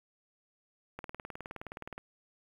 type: click train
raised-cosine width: 0.5 ms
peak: -26 dBFS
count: 20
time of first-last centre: 0.99-1.98 s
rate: 19.2 Hz
effects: 9-bit